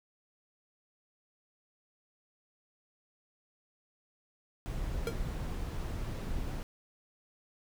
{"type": "noise", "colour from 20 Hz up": "brown", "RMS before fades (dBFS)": -36, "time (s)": [4.66, 6.63], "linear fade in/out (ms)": 0}
{"type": "tone with exponential decay", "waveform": "square", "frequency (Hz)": 463.4, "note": "A#4", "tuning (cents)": -10, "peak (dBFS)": -29, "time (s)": [5.07, 5.17], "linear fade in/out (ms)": 1, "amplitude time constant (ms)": 21}
{"effects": []}